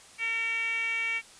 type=tone with band-pass filter; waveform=10% pulse; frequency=456.2 Hz; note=A#4; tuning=37 cents flat; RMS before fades=-30 dBFS; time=0.18-1.22 s; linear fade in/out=50 ms; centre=2400 Hz; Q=9.8; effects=white hiss -52 dBFS RMS until 1.39 s + resampled to 22050 Hz